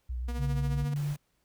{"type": "tone with vibrato", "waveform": "sine", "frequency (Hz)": 61.4, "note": "B1", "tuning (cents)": -9, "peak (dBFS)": -31, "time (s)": [0.09, 0.85], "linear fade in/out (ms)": 10, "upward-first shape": "triangle", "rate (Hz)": 7.8, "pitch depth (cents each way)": 51}
{"type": "tone with tremolo", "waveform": "sawtooth", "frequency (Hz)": 239.4, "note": "A#3", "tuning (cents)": 46, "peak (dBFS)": -33, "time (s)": [0.28, 0.94], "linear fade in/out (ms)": 5, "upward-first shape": "sine", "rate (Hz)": 14, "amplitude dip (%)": 60}
{"type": "tone with pitch glide", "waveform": "sine", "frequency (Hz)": [139.6, 145.36], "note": ["C#3", "D3"], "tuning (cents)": [13, -17], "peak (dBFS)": -28, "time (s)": [0.37, 1.17], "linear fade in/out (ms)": 50, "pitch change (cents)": 70, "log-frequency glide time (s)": [0.61, 0.99]}
{"type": "noise", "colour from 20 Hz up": "pink", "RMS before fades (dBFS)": -47, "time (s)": [0.96, 1.16], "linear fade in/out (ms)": 0}
{"effects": ["pink hiss -74 dBFS RMS until 1.44 s"]}